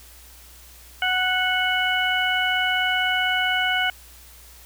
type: harmonic tone with a mistuned harmonic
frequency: 740 Hz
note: F#5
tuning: in tune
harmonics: 1 / 2 / 3 / 4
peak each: -26 / -23 / -26 / -25 dBFS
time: 1.02-3.9 s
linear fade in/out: 2 ms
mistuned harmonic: 3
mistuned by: -19 cents
effects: added 60 Hz sine -48 dBFS peak until 4.65 s + white hiss -48 dBFS RMS until 4.65 s